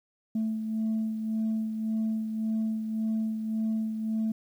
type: beating tone pair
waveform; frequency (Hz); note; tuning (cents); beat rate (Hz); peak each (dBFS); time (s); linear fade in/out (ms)
sine; 220 / 221.8; A3 / A3; 0 / +14; 1.8; -26 / -35; 0.35-4.32; 5
effects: tanh soft clip ceiling -23 dBFS + 10-bit